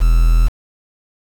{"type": "tone with quantisation", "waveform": "triangle", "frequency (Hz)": 41.2, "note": "E1", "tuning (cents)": 0, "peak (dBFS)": -6, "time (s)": [0, 0.49], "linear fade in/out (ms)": 20, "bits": 5, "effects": []}